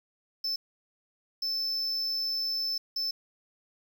triangle tone bursts at uneven times, 5274 Hz, E8, in tune, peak -27 dBFS, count 3, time 0.44-0.56 / 1.42-2.78 / 2.96-3.11 s, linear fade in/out 5 ms, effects 9-bit

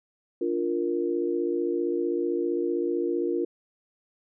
sine chord, Bb major, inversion first, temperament equal, 293.7 / 349.2 / 466.2 Hz, D4 / F4 / Bb4, 0 / 0 / 0 cents, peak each -31 / -26 / -30 dBFS, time 0.41-3.45 s, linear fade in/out 5 ms, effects none

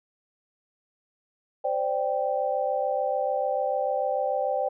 sine chord, C suspended second, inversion none, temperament equal with one note detuned, 520.5 / 587.3 / 784 Hz, C5 / D5 / G5, -9 / 0 / 0 cents, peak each -28 / -28 / -28 dBFS, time 1.64-4.69 s, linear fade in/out 10 ms, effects none

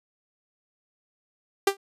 sawtooth tone with exponential decay, 394.6 Hz, G4, 11 cents sharp, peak -11 dBFS, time 1.67-1.77 s, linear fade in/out 5 ms, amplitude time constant 20 ms, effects resampled to 32000 Hz

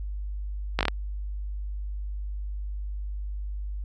slowing click train, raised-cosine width 0.3 ms, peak -7 dBFS, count 5, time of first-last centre 0.79-0.883 s, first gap 18 ms, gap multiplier 1.17, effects added 50 Hz sine -30 dBFS peak until 3.84 s

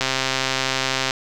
click train, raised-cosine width 0.2 ms, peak -3 dBFS, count 146, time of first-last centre 0.01-1.108 s, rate 132 Hz, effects none

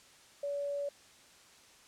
sine tone, 570 Hz, C#5, 48 cents sharp, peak -33 dBFS, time 0.43-0.89 s, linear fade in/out 5 ms, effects white hiss -59 dBFS RMS until 1.87 s + low-pass 8000 Hz 12 dB/octave

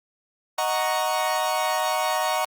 40% pulse chord, D# minor seventh, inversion none, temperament equal, 622.3 / 740 / 932.3 / 1108.7 Hz, D#5 / F#5 / A#5 / C#6, 0 / 0 / 0 / 0 cents, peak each -27 / -26 / -27 / -28 dBFS, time 0.58-2.45 s, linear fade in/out 5 ms, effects Opus 48 kbps

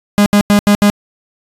45% pulse tone bursts at uneven times, 205.1 Hz, G#3, 21 cents flat, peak -6 dBFS, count 5, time 0.18-0.26 / 0.33-0.41 / 0.5-0.59 / 0.67-0.75 / 0.82-0.9 s, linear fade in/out 0 ms, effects resampled to 32000 Hz

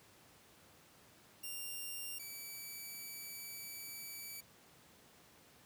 5% pulse tone pair in turn, 2785 / 2302 Hz, F7 / D7, -5 / -35 cents, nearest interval minor third, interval 330 cents, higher first, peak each -33 / -36 dBFS, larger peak first, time 1.43-2.19 / 2.19-4.41 s, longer second, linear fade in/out 10 ms, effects pink hiss -63 dBFS RMS until 5.65 s + high-pass 100 Hz 12 dB/octave

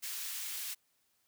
white high-pass noise, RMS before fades -40 dBFS, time 0.02-0.75 s, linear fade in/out 20 ms, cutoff 1700 Hz, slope 12 dB/octave, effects white hiss -75 dBFS RMS until 1.27 s

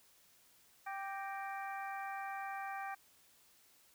harmonic tone with a mistuned harmonic, 392 Hz, G4, in tune, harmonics 2 / 3 / 4 / 5 / 6, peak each -42 / -48 / -48 / -51 / -52 dBFS, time 0.86-2.95 s, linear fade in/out 10 ms, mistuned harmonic 5, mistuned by -86 cents, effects white hiss -67 dBFS RMS until 3.94 s

